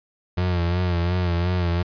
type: tone with vibrato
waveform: 35% pulse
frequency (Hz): 88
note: F2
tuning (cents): +14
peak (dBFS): -18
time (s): 0.37-1.83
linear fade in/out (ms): 10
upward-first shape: sine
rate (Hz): 2.8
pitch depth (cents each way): 57
effects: resampled to 11025 Hz